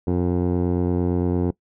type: tone with low-pass filter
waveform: 15% pulse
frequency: 88.8 Hz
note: F2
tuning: 29 cents sharp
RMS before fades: -21 dBFS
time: 0.07-1.51 s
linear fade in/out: 5 ms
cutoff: 510 Hz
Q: 1.8
effects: noise-tail reverb RT60 0.1 s tail -22 dB re dry